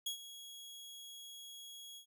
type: tone with ADSR envelope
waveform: sawtooth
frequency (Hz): 3322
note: G#7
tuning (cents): 0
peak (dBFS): -32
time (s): 0.06-2.06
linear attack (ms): 7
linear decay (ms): 100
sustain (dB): -14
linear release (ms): 92
effects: none